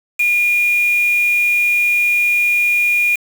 sine tone with quantisation, 2425 Hz, D#7, 45 cents flat, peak -12 dBFS, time 0.19-3.16 s, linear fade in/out 10 ms, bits 4, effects none

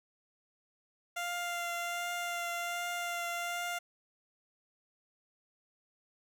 15% pulse tone with vibrato, 696 Hz, F5, 6 cents flat, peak -28 dBFS, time 1.16-3.79 s, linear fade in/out 10 ms, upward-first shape triangle, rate 1.3 Hz, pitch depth 15 cents each way, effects none

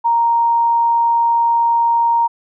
sine tone, 932.3 Hz, A#5, in tune, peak -11 dBFS, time 0.04-2.28 s, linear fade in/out 20 ms, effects none

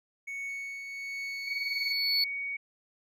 triangle tone with tremolo, 2220 Hz, C#7, 2 cents sharp, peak -32 dBFS, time 0.27-1.93 s, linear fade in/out 10 ms, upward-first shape triangle, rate 1.3 Hz, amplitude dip 45%
triangle tone with exponential growth, 4433 Hz, C#8, 1 cent flat, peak -22 dBFS, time 0.49-2.24 s, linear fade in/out 2 ms, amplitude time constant 380 ms
sine tone, 2240 Hz, C#7, 18 cents sharp, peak -32 dBFS, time 1.47-2.57 s, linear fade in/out 10 ms
effects none

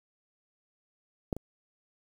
clicks, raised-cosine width 2 ms, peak -16 / -25 dBFS, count 2, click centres 1.328 / 1.366 s, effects 8-bit

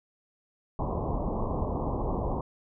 pink low-pass noise, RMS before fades -30 dBFS, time 0.79-2.41 s, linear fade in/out 2 ms, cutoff 1100 Hz, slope 96 dB/octave, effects none

